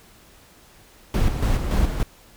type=noise with tremolo; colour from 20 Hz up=brown; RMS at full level=-19 dBFS; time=1.14-2.03 s; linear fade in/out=2 ms; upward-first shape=square; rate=3.5 Hz; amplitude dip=50%; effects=pink hiss -51 dBFS RMS until 2.36 s